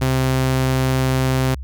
sawtooth tone, 130.7 Hz, C3, 1 cent flat, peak -12 dBFS, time 0.01-1.55 s, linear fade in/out 10 ms, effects added 66 Hz sine -27 dBFS peak until 1.63 s

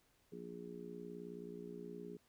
harmonic tone, 59 Hz, A#1, 22 cents sharp, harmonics 3 / 4 / 5 / 6 / 7, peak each -52 / -54 / -56 / -55 / -50 dBFS, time 0.32-2.17 s, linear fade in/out 5 ms, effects pink hiss -74 dBFS RMS until 2.28 s

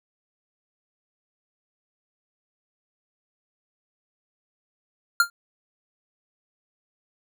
square tone with exponential decay, 1396.9 Hz, F6, in tune, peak -12 dBFS, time 5.2-5.3 s, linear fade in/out 2 ms, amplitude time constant 21 ms, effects none

